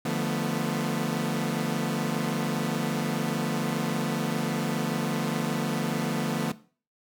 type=chord; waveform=sawtooth; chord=B half-diminished seventh; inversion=first; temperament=equal with one note detuned; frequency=149.57 / 174.61 / 220 / 246.9 Hz; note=D3 / F3 / A3 / B3; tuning=+32 / 0 / 0 / 0 cents; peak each=-28 dBFS; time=0.05-6.52 s; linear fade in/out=5 ms; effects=noise-tail reverb RT60 0.4 s tail -17 dB re dry